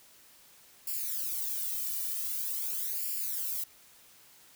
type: noise with flanger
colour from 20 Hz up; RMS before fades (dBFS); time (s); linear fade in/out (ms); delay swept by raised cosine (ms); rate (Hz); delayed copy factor
violet; -34; 0.87-3.64; 5; 0.4 to 1.7; 0.45; +1
effects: white hiss -58 dBFS RMS until 4.55 s